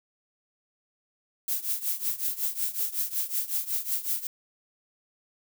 violet noise with tremolo, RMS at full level -26 dBFS, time 1.48-4.27 s, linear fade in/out 2 ms, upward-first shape triangle, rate 5.4 Hz, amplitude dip 90%, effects none

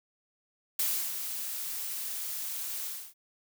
blue noise with ADSR envelope, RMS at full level -28 dBFS, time 0.79-3.14 s, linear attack 3 ms, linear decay 330 ms, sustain -8 dB, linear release 280 ms, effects none

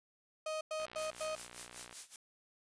35% pulse tone bursts, 625 Hz, D#5, 8 cents sharp, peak -35 dBFS, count 4, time 0.46-1.354 s, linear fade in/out 5 ms, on 150 ms, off 98 ms
click train, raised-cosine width 0.3 ms, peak -34 dBFS, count 69, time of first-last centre 0.8-1.928 s, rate 60.3 Hz
blue noise with tremolo, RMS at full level -43 dBFS, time 0.98-2.16 s, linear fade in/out 2 ms, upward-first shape sine, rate 5.2 Hz, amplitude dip 90%
effects resampled to 22050 Hz

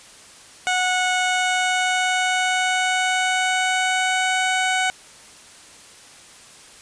15% pulse tone with pitch glide, 735 to 746.6 Hz, F#5 to F#5, -12 to +15 cents, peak -12 dBFS, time 0.67-4.9 s, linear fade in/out 0 ms, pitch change +27 cents, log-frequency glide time 1.2-4.43 s, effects white hiss -45 dBFS RMS until 6.81 s + resampled to 22050 Hz

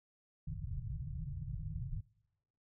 white low-pass noise, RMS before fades -41 dBFS, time 0.47-2.01 s, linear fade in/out 5 ms, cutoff 160 Hz, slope 96 dB/octave, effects noise-tail reverb RT60 1.0 s tail -26 dB re dry

